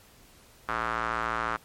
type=tone with band-pass filter; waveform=square; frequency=56.9 Hz; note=A#1; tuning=41 cents flat; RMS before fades=-30 dBFS; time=0.68-1.57 s; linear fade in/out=10 ms; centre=1300 Hz; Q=3.2; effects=pink hiss -56 dBFS RMS until 1.64 s + MP3 64 kbps